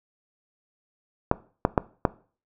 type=clicks; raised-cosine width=1 ms; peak=-4 dBFS; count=4; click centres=1.314 / 1.651 / 1.778 / 2.052 s; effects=noise-tail reverb RT60 0.4 s tail -19 dB re dry